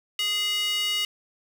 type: tone with high-pass filter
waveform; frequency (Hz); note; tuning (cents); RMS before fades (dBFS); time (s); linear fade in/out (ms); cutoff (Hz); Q
square; 415.3; G#4; 0; -26; 0.19-1.05; 2; 2700; 5.6
effects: none